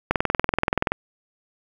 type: click train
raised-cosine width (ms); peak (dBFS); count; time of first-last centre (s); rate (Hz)
0.5; -4; 18; 0.11-0.92; 21
effects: 7-bit